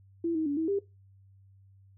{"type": "tone with pitch steps", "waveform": "sine", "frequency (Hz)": [335.4, 316.8, 286.3, 322.2, 398.8], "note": ["E4", "D#4", "D4", "E4", "G4"], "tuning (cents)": [30, 31, -44, -39, 30], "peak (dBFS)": -26, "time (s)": [0.24, 0.79], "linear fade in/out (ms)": 5, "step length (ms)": 110, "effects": ["noise-tail reverb RT60 0.2 s tail -17 dB re dry", "added 97 Hz sine -55 dBFS peak until 1.97 s"]}